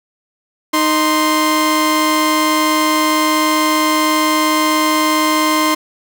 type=tone pair together; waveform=sawtooth; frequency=309.8 / 1046.5 Hz; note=D#4 / C6; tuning=-7 / 0 cents; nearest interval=octave + major sixth; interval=2107 cents; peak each=-11 dBFS; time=0.73-5.75 s; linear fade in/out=10 ms; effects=none